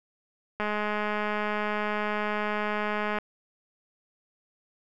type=click train; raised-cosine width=0.5 ms; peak=-15 dBFS; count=544; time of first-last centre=0.6-3.186 s; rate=210 Hz; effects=none